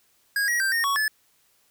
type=tone with pitch steps; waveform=square; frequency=1639 / 1904 / 1572 / 1844 / 1116 / 1729 Hz; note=G#6 / A#6 / G6 / A#6 / C#6 / A6; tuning=-23 / +36 / +4 / -19 / +11 / -31 cents; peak=-22 dBFS; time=0.36-1.08 s; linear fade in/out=2 ms; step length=120 ms; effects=white hiss -64 dBFS RMS until 1.7 s